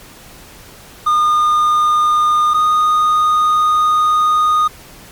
triangle tone pair in turn, 1218 / 1234.3 Hz, D#6 / D#6, -37 / -14 cents, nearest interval unison, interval 23 cents, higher second, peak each -8 dBFS, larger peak neither, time 1.06-2.54 / 2.54-4.68 s, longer second, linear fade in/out 10 ms, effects pink hiss -39 dBFS RMS until 5.11 s + MP3 96 kbps

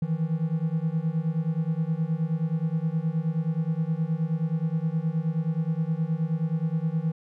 triangle beating tone pair, 156.7 / 166.2 Hz, D#3 / E3, +13 / +15 cents, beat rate 9.5 Hz, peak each -25 dBFS, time 0.02-7.12 s, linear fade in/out 5 ms, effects none

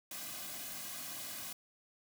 white noise with comb filter, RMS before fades -44 dBFS, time 0.11-1.53 s, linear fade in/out 5 ms, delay 2.2 ms, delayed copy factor -0.75, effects none

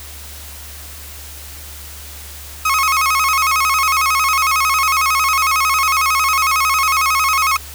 30% pulse tone with vibrato, 1174.7 Hz, D6, in tune, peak -10 dBFS, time 2.65-7.57 s, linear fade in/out 5 ms, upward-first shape square, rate 11 Hz, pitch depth 130 cents each way, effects added 72 Hz sine -35 dBFS peak until 7.74 s + white hiss -35 dBFS RMS until 7.74 s

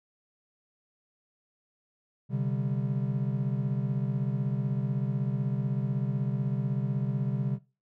triangle chord, C suspended second, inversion none, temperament equal, 130.81 / 146.83 / 196 Hz, C3 / D3 / G3, 0 / 0 / 0 cents, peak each -27 / -30 / -32 dBFS, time 2.29-7.59 s, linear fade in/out 50 ms, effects noise-tail reverb RT60 0.3 s tail -20 dB re dry

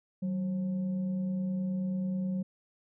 sine tone with frequency modulation, 188.2 Hz, F#3, 30 cents sharp, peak -29 dBFS, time 0.22-2.43 s, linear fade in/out 10 ms, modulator 347 Hz, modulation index 0.29, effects none

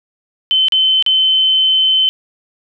sine tone with dropouts, 3066 Hz, G7, 39 cents flat, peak -9 dBFS, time 0.51-2.09 s, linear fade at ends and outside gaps 0 ms, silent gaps 0.684-0.722 / 1.025-1.063 s, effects none

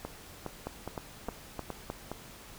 two click trains, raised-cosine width 1 ms, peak -21 / -22 dBFS, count 5 / 6, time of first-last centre 0.67-1.901 / 0.05-2.116 s, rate 3.25 / 2.42 Hz, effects pink hiss -50 dBFS RMS until 2.58 s

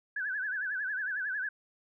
sine tone with vibrato, 1603 Hz, G6, 38 cents sharp, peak -31 dBFS, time 0.16-1.49 s, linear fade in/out 5 ms, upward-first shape sine, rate 11 Hz, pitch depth 130 cents each way, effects none

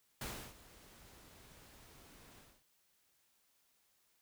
pink noise with ADSR envelope, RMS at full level -42 dBFS, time 0.21-2.64 s, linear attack 4 ms, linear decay 320 ms, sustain -18 dB, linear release 260 ms, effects white hiss -75 dBFS RMS until 4.21 s

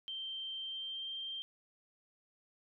sine tone with pitch glide, 3136 to 3163 Hz, G7 to G7, 0 to +15 cents, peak -39 dBFS, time 0.08-1.42 s, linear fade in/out 0 ms, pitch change +15 cents, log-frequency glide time 0.59-1.1 s, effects none

